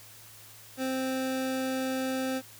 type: tone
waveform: 25% pulse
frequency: 261.6 Hz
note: C4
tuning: in tune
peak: -25 dBFS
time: 0.77-2.42 s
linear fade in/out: 50 ms
effects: added 108 Hz sine -58 dBFS peak until 2.59 s + white hiss -51 dBFS RMS until 2.59 s